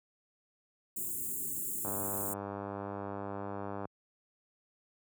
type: band-stop noise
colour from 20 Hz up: white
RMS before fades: -37 dBFS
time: 0.96-2.34 s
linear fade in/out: 10 ms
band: 410 to 7000 Hz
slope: 96 dB/octave
type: click train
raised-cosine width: 1 ms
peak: -25 dBFS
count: 201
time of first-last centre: 1.85-3.854 s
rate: 99.8 Hz
effects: high-pass 80 Hz 12 dB/octave